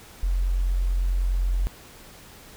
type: tone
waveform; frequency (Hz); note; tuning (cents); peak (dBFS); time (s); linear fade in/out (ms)
sine; 44.66; F1; +39; -20; 0.23-1.67; 0
effects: pink hiss -47 dBFS RMS until 2.56 s